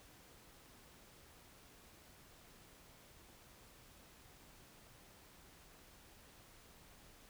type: silence
effects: pink hiss -62 dBFS RMS until 7.29 s